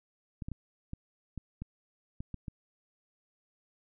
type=clicks; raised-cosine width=5 ms; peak=-26 dBFS; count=9; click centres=0.422 / 0.485 / 0.517 / 0.934 / 1.377 / 1.62 / 2.205 / 2.343 / 2.482 s; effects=none